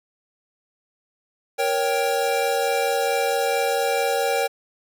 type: chord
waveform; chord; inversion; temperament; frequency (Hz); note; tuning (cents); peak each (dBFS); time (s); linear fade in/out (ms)
square; G diminished; first; equal with one note detuned; 469.9 / 554.4 / 784; Bb4 / Db5 / G5; +14 / 0 / 0; -25; 1.58-4.48; 20
effects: none